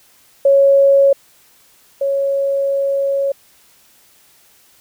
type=tone pair in turn; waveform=sine; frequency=553 / 553 Hz; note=C#5 / C#5; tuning=-4 / -4 cents; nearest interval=unison; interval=0 cents; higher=neither; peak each=-7 / -14 dBFS; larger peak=first; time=0.45-1.13 / 2.01-3.32 s; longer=second; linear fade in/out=5 ms; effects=white hiss -51 dBFS RMS until 4.8 s